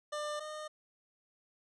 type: tone pair in turn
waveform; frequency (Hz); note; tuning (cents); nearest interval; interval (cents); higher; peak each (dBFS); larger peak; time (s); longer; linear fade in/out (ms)
25% pulse; 597 / 611.7; D5 / D#5; +28 / -30; unison; 42; second; -32 / -37; first; 0.12-0.4 / 0.4-0.68; neither; 10
effects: resampled to 22050 Hz